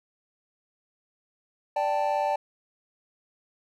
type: chord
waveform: triangle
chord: D suspended fourth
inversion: none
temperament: just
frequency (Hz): 587.3 / 783.1 / 881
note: D5 / G5 / A5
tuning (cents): 0 / -2 / +2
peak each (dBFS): -26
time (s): 1.76-2.36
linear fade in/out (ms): 5
effects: none